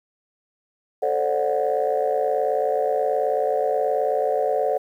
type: chord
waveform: sine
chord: D dominant seventh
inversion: second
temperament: just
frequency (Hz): 440.5 / 528.6 / 587.3 / 734.2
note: A4 / C5 / D5 / F#5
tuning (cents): +2 / +18 / 0 / -14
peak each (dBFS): -24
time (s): 1.02-4.78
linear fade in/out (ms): 10
effects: tanh soft clip ceiling -11 dBFS + 9-bit